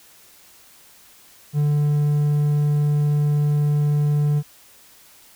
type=tone; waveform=triangle; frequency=147.3 Hz; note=D3; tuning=6 cents sharp; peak=-14 dBFS; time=1.53-4.43 s; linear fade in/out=50 ms; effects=white hiss -50 dBFS RMS until 5.35 s